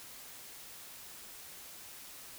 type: silence
effects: white hiss -50 dBFS RMS until 2.38 s